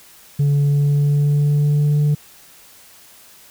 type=tone with pitch glide; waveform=sine; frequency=143.2 to 147.82 Hz; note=D3 to D3; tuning=-43 to +12 cents; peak=-10 dBFS; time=0.39-2.15 s; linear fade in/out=10 ms; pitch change=+55 cents; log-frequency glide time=0.62-2.02 s; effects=tanh soft clip ceiling -12 dBFS + white hiss -46 dBFS RMS until 3.5 s